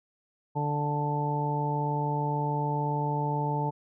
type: harmonic tone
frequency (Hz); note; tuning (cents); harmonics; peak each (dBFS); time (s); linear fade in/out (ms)
146.83; D3; 0; 1 / 2 / 3 / 4 / 5 / 6; -29 / -37 / -36 / -40 / -41 / -30; 0.55-3.71; 20
effects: none